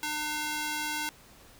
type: tone with high-pass filter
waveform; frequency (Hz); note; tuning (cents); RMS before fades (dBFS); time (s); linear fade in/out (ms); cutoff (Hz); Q
square; 301.6; D4; +46; -33; 0.03-1.09; 0; 1000; 0.56
effects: pink hiss -55 dBFS RMS until 1.59 s